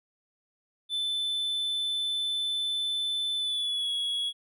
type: tone with pitch glide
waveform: triangle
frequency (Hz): 3520 to 3346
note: A7 to G#7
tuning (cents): 0 to +12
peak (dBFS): -26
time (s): 0.89-4.33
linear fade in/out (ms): 50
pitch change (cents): -88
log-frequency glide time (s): 3.37-3.91
effects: none